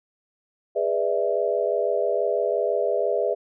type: chord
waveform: sine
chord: E dominant seventh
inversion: first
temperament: just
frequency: 412 / 494.4 / 593.3 / 659.3 Hz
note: G#4 / B4 / D5 / E5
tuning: -14 / +2 / +18 / 0 cents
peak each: -26 dBFS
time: 0.75-3.35 s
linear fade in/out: 20 ms
effects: none